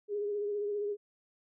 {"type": "tone with vibrato", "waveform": "sine", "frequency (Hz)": 411.8, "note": "G#4", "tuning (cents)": -15, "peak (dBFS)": -31, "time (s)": [0.08, 0.97], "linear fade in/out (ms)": 50, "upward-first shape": "triangle", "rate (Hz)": 15, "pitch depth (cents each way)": 40, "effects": []}